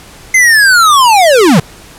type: linear sweep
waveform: square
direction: down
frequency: 2093 to 130.81 Hz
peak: -4 dBFS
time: 0.34-1.6 s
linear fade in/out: 5 ms
effects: pink hiss -35 dBFS RMS until 1.98 s + low-pass 12000 Hz 12 dB/octave